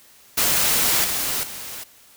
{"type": "noise with level steps", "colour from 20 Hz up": "white", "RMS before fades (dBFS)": [-19, -24, -34], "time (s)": [0.37, 1.84], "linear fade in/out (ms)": 10, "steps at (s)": [1.04, 1.43], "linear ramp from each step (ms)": 5, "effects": ["white hiss -51 dBFS RMS until 2.16 s"]}